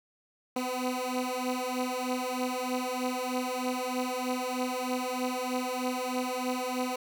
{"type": "beating tone pair", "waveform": "15% pulse", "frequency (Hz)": [250.8, 254], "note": ["B3", "B3"], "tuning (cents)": [27, 49], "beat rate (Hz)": 3.2, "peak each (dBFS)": [-27, -26], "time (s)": [0.56, 6.96], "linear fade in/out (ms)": 5, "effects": []}